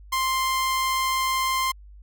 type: tone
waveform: sawtooth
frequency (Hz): 1049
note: C6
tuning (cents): +4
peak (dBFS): -18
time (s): 0.12-1.72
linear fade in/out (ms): 10
effects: added 50 Hz sine -43 dBFS peak until 2.02 s